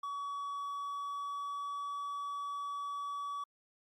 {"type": "tone with pitch glide", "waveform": "triangle", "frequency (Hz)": [1133, 1140.9], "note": ["C#6", "C#6"], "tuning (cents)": [37, 50], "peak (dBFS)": -35, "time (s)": [0.03, 3.44], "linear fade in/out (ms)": 5, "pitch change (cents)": 13, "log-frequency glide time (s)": [0.56, 1.92], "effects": ["Opus 48 kbps"]}